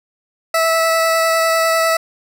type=tone with vibrato; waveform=20% pulse; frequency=654 Hz; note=E5; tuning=14 cents flat; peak=-8 dBFS; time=0.54-1.97 s; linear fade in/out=5 ms; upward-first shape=triangle; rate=10 Hz; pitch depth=11 cents each way; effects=none